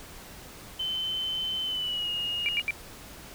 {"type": "tone with pitch glide", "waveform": "sine", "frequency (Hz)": [3065, 2860], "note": ["G7", "F7"], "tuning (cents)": [-40, 41], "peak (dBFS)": -28, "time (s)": [0.79, 2.62], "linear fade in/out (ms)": 10, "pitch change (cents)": -119, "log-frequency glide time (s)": [1.64, 2.11]}
{"type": "tone bursts", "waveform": "sine", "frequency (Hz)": 2349, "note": "D7", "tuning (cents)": 0, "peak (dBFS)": -24, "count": 3, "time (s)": [2.46, 2.707], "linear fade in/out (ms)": 0, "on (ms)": 27, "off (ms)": 83}
{"effects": ["pink hiss -46 dBFS RMS until 3.34 s"]}